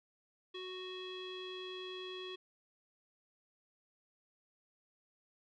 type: tone with low-pass filter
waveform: square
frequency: 370 Hz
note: F#4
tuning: in tune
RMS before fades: -45 dBFS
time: 0.54-2.36 s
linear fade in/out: 10 ms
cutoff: 3400 Hz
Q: 6.9
effects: none